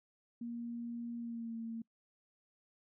sine tone with pitch glide, 235.7 to 227.8 Hz, A#3 to A#3, +19 to -40 cents, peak -39 dBFS, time 0.41-1.82 s, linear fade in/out 5 ms, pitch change -59 cents, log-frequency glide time 1.18-1.56 s, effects noise-tail reverb RT60 0.1 s tail -26 dB re dry

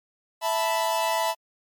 45% pulse chord, E suspended fourth, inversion none, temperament equal, 659.3 / 880 / 987.8 Hz, E5 / A5 / B5, 0 / 0 / 0 cents, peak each -27 dBFS, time 0.41-1.35 s, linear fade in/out 50 ms, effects MP3 96 kbps

